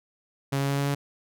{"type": "tone with pitch steps", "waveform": "sawtooth", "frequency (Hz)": [138.1, 138.98, 139.87, 140.76, 141.65], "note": ["C#3", "C#3", "C#3", "C#3", "C#3"], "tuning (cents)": [-6, 5, 16, 27, 38], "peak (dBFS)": -20, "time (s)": [0.52, 0.95], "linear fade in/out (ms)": 10, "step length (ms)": 86, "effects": []}